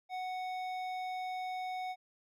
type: tone with hard clipping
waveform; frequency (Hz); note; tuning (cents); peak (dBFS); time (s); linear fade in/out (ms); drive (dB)
sine; 740; F#5; 0; -38; 0.09-1.96; 50; 11
effects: none